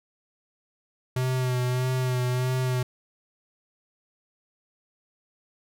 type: tone with vibrato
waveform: square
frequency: 126.9 Hz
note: B2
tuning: 47 cents sharp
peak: -24 dBFS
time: 1.16-2.83 s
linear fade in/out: 5 ms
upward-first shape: sine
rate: 1.6 Hz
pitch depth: 28 cents each way
effects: none